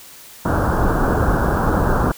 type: low-pass noise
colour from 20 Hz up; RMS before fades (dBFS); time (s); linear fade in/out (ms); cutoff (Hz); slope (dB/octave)
pink; -17; 0.45-2.12; 5; 1600; 96
effects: white hiss -41 dBFS RMS until 2.17 s